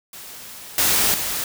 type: noise with level steps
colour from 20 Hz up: white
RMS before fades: -38 / -18 / -25 dBFS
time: 0.13-1.44 s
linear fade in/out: 2 ms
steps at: 0.78 / 1.14 s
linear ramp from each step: 2 ms
effects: none